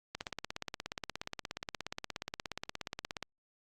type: click train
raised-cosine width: 0.2 ms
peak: -20 dBFS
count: 53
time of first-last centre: 0.15-3.227 s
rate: 16.9 Hz
effects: Opus 48 kbps